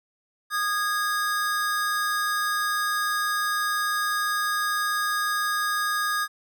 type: tone pair together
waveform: square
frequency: 1229.2 / 1651 Hz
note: D#6 / G#6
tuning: -21 / -11 cents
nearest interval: perfect fourth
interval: 510 cents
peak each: -27 / -27 dBFS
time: 0.5-6.28 s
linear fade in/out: 50 ms
effects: none